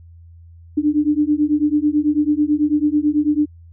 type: beating tone pair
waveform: sine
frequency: 293.7 / 302.8 Hz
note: D4 / D#4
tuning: 0 / -47 cents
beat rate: 9.1 Hz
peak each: -17 dBFS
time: 0.77-3.46 s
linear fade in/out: 10 ms
effects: added 84 Hz sine -40 dBFS peak until 3.72 s